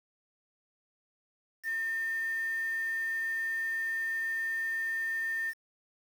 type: tone with quantisation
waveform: sine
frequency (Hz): 1807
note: A6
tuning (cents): +46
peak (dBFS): -30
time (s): 1.63-5.54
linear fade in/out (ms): 50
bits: 8
effects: none